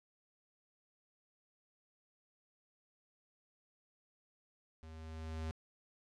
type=tone with level ramp; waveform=square; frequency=79.8 Hz; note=D#2; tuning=44 cents sharp; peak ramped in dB=-51 to -38 dBFS; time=4.83-5.51 s; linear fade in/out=0 ms; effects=low-pass 7000 Hz 12 dB/octave